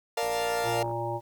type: chord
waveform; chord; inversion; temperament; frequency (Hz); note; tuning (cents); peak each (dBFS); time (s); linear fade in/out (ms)
40% pulse; Bb major seventh; none; equal; 466.2 / 587.3 / 698.5 / 880; Bb4 / D5 / F5 / A5; 0 / 0 / 0 / 0; -30 / -33 / -30 / -34; 0.17-0.83; 5
type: click train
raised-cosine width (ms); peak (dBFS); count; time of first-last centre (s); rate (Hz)
1; -30; 41; 0.23-0.913; 58.6
type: harmonic tone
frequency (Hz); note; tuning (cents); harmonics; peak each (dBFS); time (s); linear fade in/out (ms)
116.7; A#2; +2; 1 / 3 / 5 / 7 / 8; -35 / -35 / -35 / -35 / -35; 0.63-1.21; 50
effects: 10-bit